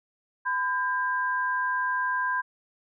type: tone pair together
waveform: sine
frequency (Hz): 1007.9 / 1600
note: B5 / G6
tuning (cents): +35 / +35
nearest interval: minor sixth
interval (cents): 800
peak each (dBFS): -27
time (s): 0.45-2.42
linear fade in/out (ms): 20
effects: none